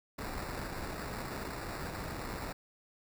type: noise with sample-and-hold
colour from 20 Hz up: pink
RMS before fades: -40 dBFS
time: 0.18-2.53 s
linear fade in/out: 10 ms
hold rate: 3150 Hz
effects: none